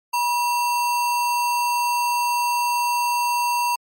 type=tone with sample-and-hold; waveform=sine; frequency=964 Hz; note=B5; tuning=42 cents flat; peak=-18 dBFS; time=0.13-3.76 s; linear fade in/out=10 ms; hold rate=3675 Hz; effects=MP3 64 kbps